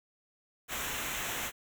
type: noise with comb filter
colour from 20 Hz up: pink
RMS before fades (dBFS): -36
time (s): 0.68-1.52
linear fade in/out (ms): 50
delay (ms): 0.21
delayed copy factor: -0.7
effects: none